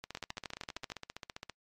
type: two click trains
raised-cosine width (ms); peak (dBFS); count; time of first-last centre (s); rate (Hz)
0.2; -21 / -24; 11 / 23; 0.15-0.919 / 0.04-1.497; 13 / 15.1
effects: noise-tail reverb RT60 0.1 s tail -26 dB re dry + MP3 64 kbps